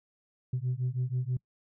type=beating tone pair; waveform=sine; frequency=123.47 / 129.67 Hz; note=B2 / C3; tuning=0 / -15 cents; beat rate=6.2 Hz; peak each=-30 / -30 dBFS; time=0.53-1.37 s; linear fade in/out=5 ms; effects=noise-tail reverb RT60 0.1 s tail -26 dB re dry + tanh soft clip ceiling -24 dBFS